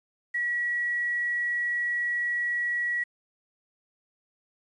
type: tone with quantisation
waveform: sine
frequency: 1926 Hz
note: B6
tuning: 44 cents flat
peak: -25 dBFS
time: 0.34-3.04 s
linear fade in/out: 10 ms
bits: 9
effects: resampled to 22050 Hz